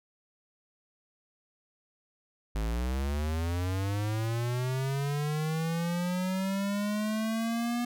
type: linear sweep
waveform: square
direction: up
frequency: 51.4 to 242.1 Hz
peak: -29 dBFS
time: 2.55-7.85 s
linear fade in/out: 5 ms
effects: none